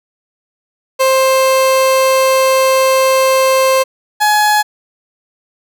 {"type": "tone pair in turn", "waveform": "30% pulse", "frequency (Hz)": [527, 843.3], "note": ["C5", "G#5"], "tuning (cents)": [12, 26], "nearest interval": "minor sixth", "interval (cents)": 814, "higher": "second", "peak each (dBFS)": -6, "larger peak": "neither", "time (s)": [[0.99, 3.84], [4.2, 4.63]], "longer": "first", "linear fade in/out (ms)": 20, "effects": []}